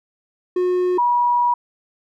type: tone pair in turn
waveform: triangle / sine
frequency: 362.1 / 966.7 Hz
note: F#4 / B5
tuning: -37 / -37 cents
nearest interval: octave + perfect fourth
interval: 1700 cents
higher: second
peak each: -14 dBFS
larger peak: neither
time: 0.56-0.98 / 0.98-1.54 s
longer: second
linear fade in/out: 5 ms
effects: none